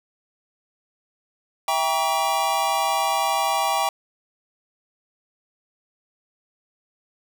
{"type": "chord", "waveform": "square", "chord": "E diminished seventh", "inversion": "none", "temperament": "just", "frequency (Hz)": [659.3, 791.1, 949.3, 1139.2], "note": ["E5", "G5", "Bb5", "Db6"], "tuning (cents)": [0, 16, 31, 47], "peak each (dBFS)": [-29, -24, -27, -27], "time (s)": [1.68, 3.89], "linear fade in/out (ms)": 2, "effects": []}